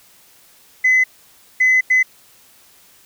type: tone bursts at uneven times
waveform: sine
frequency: 2024 Hz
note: B6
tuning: 42 cents sharp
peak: -9 dBFS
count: 3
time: 0.84-1.04 / 1.6-1.81 / 1.9-2.03 s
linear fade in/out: 10 ms
effects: tanh soft clip ceiling -7 dBFS + white hiss -50 dBFS RMS until 3.05 s